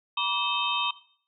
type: tone cluster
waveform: sine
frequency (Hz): 961 / 1158 / 2606 / 3111 / 3684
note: B5 / D6 / E7 / G7 / A#7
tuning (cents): -48 / -25 / -20 / -14 / -21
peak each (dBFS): -31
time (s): 0.17-0.91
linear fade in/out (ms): 5
effects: noise-tail reverb RT60 0.5 s tail -17 dB re dry